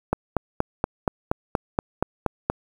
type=click train; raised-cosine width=1 ms; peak=-6 dBFS; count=11; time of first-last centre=0.13-2.5 s; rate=4.22 Hz; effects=7-bit